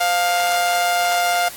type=tone with amplitude modulation; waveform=sawtooth; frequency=703 Hz; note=F5; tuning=11 cents sharp; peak=-10 dBFS; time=0-1.49 s; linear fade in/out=10 ms; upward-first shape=sine; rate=186 Hz; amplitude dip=50%; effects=white hiss -36 dBFS RMS until 1.56 s + AAC 64 kbps